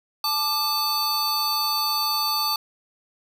square tone cluster, 868 / 1190 / 4504 Hz, A5 / D6 / C#8, -24 / +22 / +27 cents, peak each -30 / -28 / -24 dBFS, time 0.24-2.56 s, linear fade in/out 2 ms, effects none

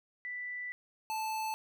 sine / square tone pair in turn, 1978 / 875.3 Hz, B6 / A5, +2 / -9 cents, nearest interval octave + major second, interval 1411 cents, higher first, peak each -37 / -34 dBFS, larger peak second, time 0.25-0.72 / 1.1-1.54 s, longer first, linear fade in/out 0 ms, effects none

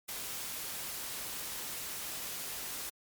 white noise, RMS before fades -40 dBFS, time 0.08-2.9 s, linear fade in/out 10 ms, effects MP3 96 kbps

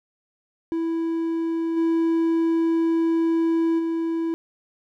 triangle tone with level steps, 329.6 Hz, E4, in tune, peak -20 / -16 / -20 dBFS, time 0.72-4.34 s, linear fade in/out 0 ms, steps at 1.76 / 3.78 s, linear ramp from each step 20 ms, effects none

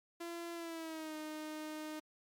sawtooth tone with pitch glide, 340 to 308.2 Hz, F4 to D#4, -46 to -16 cents, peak -38 dBFS, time 0.2-2 s, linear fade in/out 10 ms, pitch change -170 cents, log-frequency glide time 0.54-1.16 s, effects MP3 96 kbps

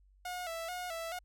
sawtooth tone with vibrato, 690 Hz, F5, 21 cents flat, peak -34 dBFS, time 0.25-1.19 s, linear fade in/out 5 ms, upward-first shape square, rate 2.3 Hz, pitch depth 76 cents each way, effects added 48 Hz sine -61 dBFS peak until 1.24 s

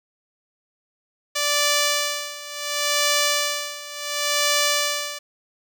5% pulse tone with tremolo, 585 Hz, D5, 7 cents flat, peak -6 dBFS, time 1.35-5.19 s, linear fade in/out 10 ms, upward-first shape sine, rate 0.7 Hz, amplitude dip 85%, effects none

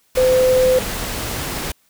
sine tone in noise, 512 Hz, C5, 38 cents flat, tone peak -11 dBFS, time 0.17-0.79 s, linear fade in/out 5 ms, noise pink, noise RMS -25 dBFS, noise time 0.15-1.72 s, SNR +11 dB, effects white hiss -60 dBFS RMS until 1.89 s

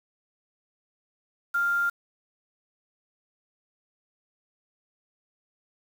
sine tone with quantisation, 1396.9 Hz, F6, in tune, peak -22 dBFS, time 1.54-1.9 s, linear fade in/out 10 ms, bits 7, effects none

